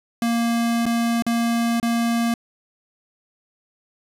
square tone with dropouts, 233.1 Hz, A#3, in tune, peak -19 dBFS, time 0.22-2.34 s, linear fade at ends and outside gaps 2 ms, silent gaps 0.856-0.863 / 1.223-1.265 / 1.8-1.828 s, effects resampled to 32000 Hz + 8-bit

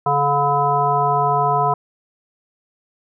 harmonic tone, 143.1 Hz, D3, 45 cents flat, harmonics 1 / 3 / 5 / 7 / 9, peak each -24 / -24 / -19 / -18 / -24 dBFS, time 0.06-1.74 s, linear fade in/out 5 ms, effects none

